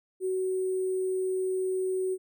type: tone with sample-and-hold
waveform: sine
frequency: 374.1 Hz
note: F#4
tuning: 19 cents sharp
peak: -26 dBFS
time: 0.2-2.18 s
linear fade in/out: 50 ms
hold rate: 8820 Hz
effects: none